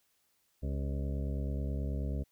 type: harmonic tone with a mistuned harmonic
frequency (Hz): 69.3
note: C#2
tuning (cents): 0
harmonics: 1 / 2 / 3 / 4 / 6 / 7 / 8 / 9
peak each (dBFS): -33 / -39 / -43 / -45 / -49 / -50 / -51 / -52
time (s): 0.62-2.24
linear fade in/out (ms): 20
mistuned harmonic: 6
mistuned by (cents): -77
effects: white hiss -74 dBFS RMS until 2.31 s